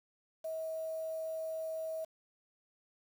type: tone with quantisation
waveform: sine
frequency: 641 Hz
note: E5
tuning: 49 cents flat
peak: -36 dBFS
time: 0.44-2.05 s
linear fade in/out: 10 ms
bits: 9
effects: none